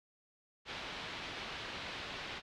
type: low-pass noise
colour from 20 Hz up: white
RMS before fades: -44 dBFS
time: 0.65-2.42 s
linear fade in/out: 50 ms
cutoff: 3800 Hz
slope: 24 dB/octave
effects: none